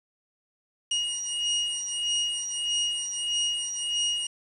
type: beating tone pair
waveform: sawtooth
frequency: 2874 / 2875.6 Hz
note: F7 / F7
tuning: +49 / +50 cents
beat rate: 1.6 Hz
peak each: -26 dBFS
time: 0.91-4.27 s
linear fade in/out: 5 ms
effects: resampled to 22050 Hz + 8-bit